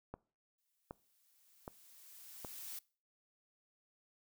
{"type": "click train", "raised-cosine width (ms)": 1, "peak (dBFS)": -30, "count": 4, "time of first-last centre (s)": [0.14, 2.448], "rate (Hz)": 1.3}
{"type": "noise with exponential growth", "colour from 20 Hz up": "blue", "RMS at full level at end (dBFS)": -45, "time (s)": [0.58, 2.79], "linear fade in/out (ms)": 5, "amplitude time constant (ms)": 480}
{"effects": ["noise-tail reverb RT60 0.4 s tail -23 dB re dry"]}